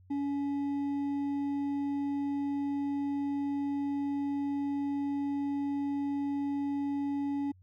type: tone with hard clipping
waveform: triangle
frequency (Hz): 282.2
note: C#4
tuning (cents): +31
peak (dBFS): -31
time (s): 0.1-7.52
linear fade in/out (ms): 10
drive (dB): 8
effects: added 92 Hz sine -56 dBFS peak until 7.62 s